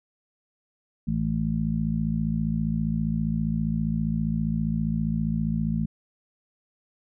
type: harmonic tone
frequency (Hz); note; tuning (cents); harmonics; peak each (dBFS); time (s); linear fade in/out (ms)
55; A1; 0; 1 / 2 / 3 / 4; -32 / -35 / -26 / -27; 1.07-5.86; 10
effects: none